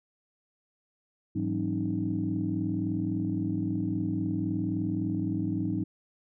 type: tone cluster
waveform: sine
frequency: 105 / 166.1 / 189.8 / 270.9 / 310.4 Hz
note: G#2 / E3 / F#3 / C#4 / D#4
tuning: +19 / +13 / +44 / -40 / -4 cents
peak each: -33 / -36 / -33 / -34 / -31 dBFS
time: 1.35-5.84 s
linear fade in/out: 10 ms
effects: tanh soft clip ceiling -17 dBFS